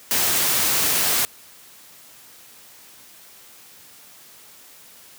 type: noise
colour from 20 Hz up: white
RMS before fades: -20 dBFS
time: 0.11-1.25 s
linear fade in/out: 0 ms
effects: white hiss -47 dBFS RMS until 5.18 s + high-pass 80 Hz 12 dB/octave